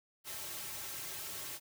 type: noise with comb filter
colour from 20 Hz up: white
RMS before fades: -43 dBFS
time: 0.24-1.6 s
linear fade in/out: 50 ms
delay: 4.1 ms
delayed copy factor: -0.95
effects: none